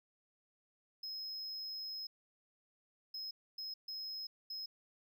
triangle tone bursts at uneven times, 5130 Hz, E8, 48 cents flat, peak -40 dBFS, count 5, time 1.03-2.07 / 3.14-3.31 / 3.58-3.74 / 3.88-4.27 / 4.5-4.66 s, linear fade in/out 5 ms, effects none

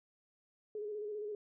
sine tone with vibrato, 420 Hz, G#4, 19 cents sharp, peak -38 dBFS, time 0.75-1.35 s, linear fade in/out 2 ms, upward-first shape square, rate 15 Hz, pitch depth 35 cents each way, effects none

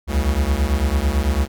square beating tone pair, 65.2 / 74.2 Hz, C2 / D2, -5 / +18 cents, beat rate 9 Hz, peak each -20 dBFS, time 0.07-1.48 s, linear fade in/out 50 ms, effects none

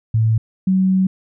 sine tone pair in turn, 111.3 / 188.43 Hz, A2 / F#3, +20 / +32 cents, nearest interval major sixth, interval 912 cents, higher second, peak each -12 dBFS, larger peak neither, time 0.14-0.38 / 0.67-1.07 s, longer second, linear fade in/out 5 ms, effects none

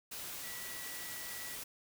sine tone in noise, 1946 Hz, B6, 26 cents flat, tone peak -49 dBFS, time 0.43-1.56 s, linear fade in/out 10 ms, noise white, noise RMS -44 dBFS, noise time 0.11-1.64 s, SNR -8 dB, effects none

